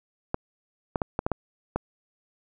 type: clicks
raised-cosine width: 1 ms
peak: -11 dBFS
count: 7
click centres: 0.344 / 0.958 / 1.018 / 1.191 / 1.265 / 1.317 / 1.76 s
effects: none